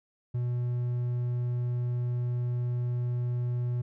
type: tone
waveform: triangle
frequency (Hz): 122.1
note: B2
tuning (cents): -19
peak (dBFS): -25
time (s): 0.34-3.82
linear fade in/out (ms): 10
effects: none